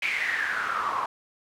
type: noise with band-pass filter sweep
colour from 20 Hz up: pink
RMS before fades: -28 dBFS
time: 0.02-1.06 s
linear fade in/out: 5 ms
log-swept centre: 2400 to 1000 Hz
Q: 8.5
effects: none